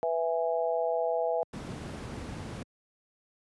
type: harmonic tone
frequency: 165.2 Hz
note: E3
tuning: 4 cents sharp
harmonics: 3 / 4 / 5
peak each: -30 / -29 / -34 dBFS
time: 0.03-1.43 s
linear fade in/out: 0 ms
type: noise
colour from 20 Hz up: brown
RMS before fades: -33 dBFS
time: 1.53-2.63 s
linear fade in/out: 5 ms
effects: high-pass 100 Hz 12 dB/octave + resampled to 24000 Hz